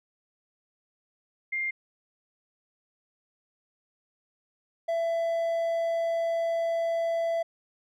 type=tone pair in turn; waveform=sine / triangle; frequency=2110 / 667.3 Hz; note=C7 / E5; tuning=+14 / +21 cents; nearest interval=octave + minor sixth; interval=1993 cents; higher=first; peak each=-27 / -23 dBFS; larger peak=second; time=1.52-1.71 / 4.88-7.43 s; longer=second; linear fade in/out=10 ms; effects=none